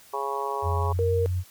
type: harmonic tone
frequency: 138.59 Hz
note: C#3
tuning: in tune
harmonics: 3 / 4 / 5 / 6 / 7 / 8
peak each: -32 / -37 / -37 / -34 / -31 / -32 dBFS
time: 0.13-0.93 s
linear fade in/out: 10 ms
type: tone with pitch glide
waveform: sine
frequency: 87.31 to 90.86 Hz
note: F2 to F#2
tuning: 0 to -31 cents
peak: -23 dBFS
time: 0.62-1.44 s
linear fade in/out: 50 ms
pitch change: +69 cents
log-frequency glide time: 0.8-1.05 s
type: tone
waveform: sine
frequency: 466.2 Hz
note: A#4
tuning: in tune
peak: -22 dBFS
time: 0.99-1.26 s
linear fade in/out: 0 ms
effects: white hiss -52 dBFS RMS until 1.5 s + MP3 96 kbps